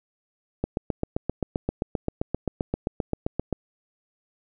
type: click train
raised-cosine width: 2 ms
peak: -11 dBFS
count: 23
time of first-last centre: 0.64-3.527 s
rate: 7.62 Hz
effects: none